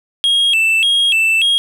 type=tone with vibrato; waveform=triangle; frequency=2946 Hz; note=F#7; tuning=8 cents flat; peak=-9 dBFS; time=0.24-1.58 s; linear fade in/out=0 ms; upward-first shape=square; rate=1.7 Hz; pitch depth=180 cents each way; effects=none